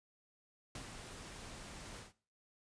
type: noise with ADSR envelope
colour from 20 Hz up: pink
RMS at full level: -45 dBFS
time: 0.75-2.13 s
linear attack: 3 ms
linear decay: 70 ms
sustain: -5 dB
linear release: 140 ms
effects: noise-tail reverb RT60 0.4 s tail -18 dB re dry + resampled to 22050 Hz